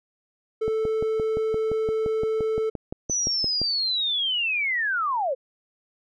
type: tone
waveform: triangle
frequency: 440 Hz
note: A4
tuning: in tune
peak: -20 dBFS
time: 0.61-2.7 s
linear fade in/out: 10 ms
type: click train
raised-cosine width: 2 ms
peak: -17 dBFS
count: 18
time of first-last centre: 0.68-3.616 s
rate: 5.79 Hz
type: linear sweep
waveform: sine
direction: down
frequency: 6060 to 486.4 Hz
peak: -22 dBFS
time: 3.09-5.35 s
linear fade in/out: 20 ms
effects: none